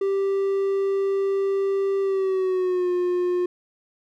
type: tone with pitch glide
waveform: triangle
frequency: 392 to 357.4 Hz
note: G4 to F4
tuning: 0 to +40 cents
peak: -18 dBFS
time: 0.01-3.46 s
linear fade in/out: 5 ms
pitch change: -160 cents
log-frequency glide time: 2.01-2.91 s
effects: none